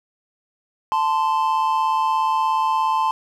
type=tone pair together; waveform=triangle; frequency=880 / 1036.9 Hz; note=A5 / C6; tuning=0 / -16 cents; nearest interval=minor third; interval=284 cents; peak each=-18 dBFS; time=0.92-3.11 s; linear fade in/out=0 ms; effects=none